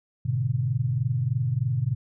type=chord; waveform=sine; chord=G# diminished; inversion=none; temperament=equal; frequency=103.83 / 123.47 / 146.83 Hz; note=G#2 / B2 / D3; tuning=0 / 0 / 0 cents; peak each=-30 / -24 / -29 dBFS; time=0.25-1.95 s; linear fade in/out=10 ms; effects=none